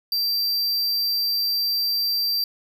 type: tone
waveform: square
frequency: 4699 Hz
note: D8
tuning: in tune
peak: -21 dBFS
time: 0.12-2.44 s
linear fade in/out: 2 ms
effects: none